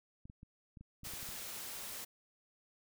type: clicks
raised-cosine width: 5 ms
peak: -40 dBFS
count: 10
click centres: 0.255 / 0.299 / 0.431 / 0.772 / 0.81 / 1.034 / 1.071 / 1.136 / 1.229 / 1.29 s
type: noise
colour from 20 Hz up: white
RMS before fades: -45 dBFS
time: 1.04-2.05 s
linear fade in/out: 10 ms
effects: none

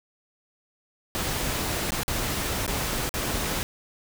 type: noise with dropouts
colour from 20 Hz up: pink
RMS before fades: -28 dBFS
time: 1.15-3.63 s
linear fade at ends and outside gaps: 0 ms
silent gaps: 1.906-1.92 / 2.033-2.08 / 2.664-2.678 / 3.092-3.14 s
effects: none

